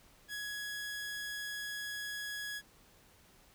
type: tone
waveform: sawtooth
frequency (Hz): 1673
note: G#6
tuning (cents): +12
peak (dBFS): -35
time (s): 0.28-2.62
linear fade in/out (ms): 50
effects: pink hiss -63 dBFS RMS until 3.54 s